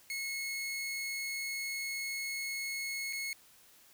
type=tone with dropouts; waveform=sawtooth; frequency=2179 Hz; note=C#7; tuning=30 cents flat; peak=-32 dBFS; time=0.1-3.33 s; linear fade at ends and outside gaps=1 ms; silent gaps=3.127-3.131 s; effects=white hiss -61 dBFS RMS until 3.93 s